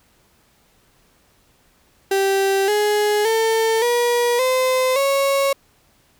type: tone with pitch steps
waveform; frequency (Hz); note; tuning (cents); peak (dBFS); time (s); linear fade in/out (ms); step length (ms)
35% pulse; 390 / 418 / 448 / 480.1 / 514.6 / 551.5; G4 / G#4 / A4 / B4 / C5 / C#5; -9 / +11 / +31 / -49 / -29 / -9; -14; 2.11-5.53; 5; 570
effects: pink hiss -58 dBFS RMS until 6.19 s